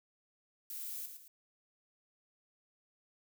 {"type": "noise with echo", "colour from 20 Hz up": "violet", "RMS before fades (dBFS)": -43, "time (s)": [0.7, 1.06], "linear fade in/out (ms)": 2, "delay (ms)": 110, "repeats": 2, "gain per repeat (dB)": -7, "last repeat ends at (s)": 1.28, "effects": []}